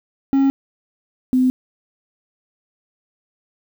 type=tone pair in turn; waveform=triangle / sine; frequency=272.8 / 255.6 Hz; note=C#4 / C4; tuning=-28 / -40 cents; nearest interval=minor second; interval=112 cents; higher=first; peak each=-10 / -12 dBFS; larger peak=first; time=0.33-0.5 / 1.33-1.5 s; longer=neither; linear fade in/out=0 ms; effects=7-bit